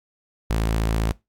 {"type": "tone", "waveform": "sawtooth", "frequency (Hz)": 55, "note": "A1", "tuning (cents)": 0, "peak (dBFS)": -16, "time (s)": [0.5, 1.12], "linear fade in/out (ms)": 0, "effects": ["noise-tail reverb RT60 0.2 s tail -22 dB re dry", "AAC 64 kbps"]}